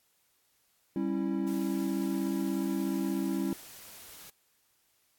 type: chord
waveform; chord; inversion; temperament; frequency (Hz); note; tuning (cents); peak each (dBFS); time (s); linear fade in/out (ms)
triangle; C# diminished; second; equal with one note detuned; 196 / 273.1 / 329.6; G3 / C#4 / E4; 0 / -26 / 0; -31; 0.96-3.53; 2
type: noise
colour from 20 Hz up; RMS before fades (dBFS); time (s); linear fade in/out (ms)
white; -49; 1.47-4.3; 5
effects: white hiss -71 dBFS RMS until 5.18 s + AAC 64 kbps